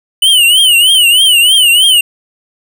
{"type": "tone with vibrato", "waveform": "square", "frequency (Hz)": 2968, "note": "F#7", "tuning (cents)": 5, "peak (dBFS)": -5, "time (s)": [0.22, 2.01], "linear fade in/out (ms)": 5, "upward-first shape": "triangle", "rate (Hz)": 3.2, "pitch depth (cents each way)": 160, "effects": []}